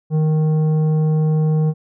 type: tone with tanh clipping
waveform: sine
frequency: 155.56 Hz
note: D#3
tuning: in tune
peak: -15 dBFS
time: 0.1-1.74 s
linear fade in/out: 50 ms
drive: 9 dB
effects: none